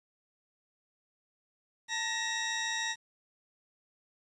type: tone pair together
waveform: 20% pulse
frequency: 893 / 1892.2 Hz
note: A5 / A#6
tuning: +25 / +25 cents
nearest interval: octave + minor second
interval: 1300 cents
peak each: -33 / -27 dBFS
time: 1.88-2.96 s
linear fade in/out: 50 ms
effects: resampled to 22050 Hz + 10-bit